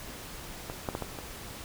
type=clicks; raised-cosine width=1 ms; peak=-21 / -16 / -17 / -20 / -25 dBFS; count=5; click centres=0.699 / 0.888 / 0.951 / 1.023 / 1.188 s; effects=pink hiss -43 dBFS RMS until 1.64 s